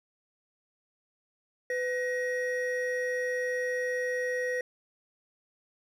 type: tone pair together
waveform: triangle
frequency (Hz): 501 / 1891.5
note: B4 / A#6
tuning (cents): +25 / +25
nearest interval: octave + major seventh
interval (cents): 2300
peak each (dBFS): -28 / -31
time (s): 1.7-4.61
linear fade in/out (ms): 2
effects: none